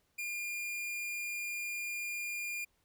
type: tone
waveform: 45% pulse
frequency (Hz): 2411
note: D7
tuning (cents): +45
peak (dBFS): -36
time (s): 0.18-2.65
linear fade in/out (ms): 10
effects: pink hiss -75 dBFS RMS until 2.84 s